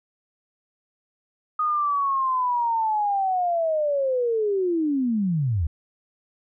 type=linear sweep; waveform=sine; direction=down; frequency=1244.5 to 71 Hz; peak=-20 dBFS; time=1.59-5.67 s; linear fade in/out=5 ms; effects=none